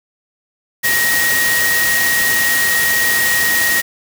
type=tone in noise; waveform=sine; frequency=1884 Hz; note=A#6; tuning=18 cents sharp; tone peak=-14 dBFS; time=0.83-3.82 s; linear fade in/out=20 ms; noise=white; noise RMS=-18 dBFS; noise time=0.83-3.82 s; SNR=+1 dB; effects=none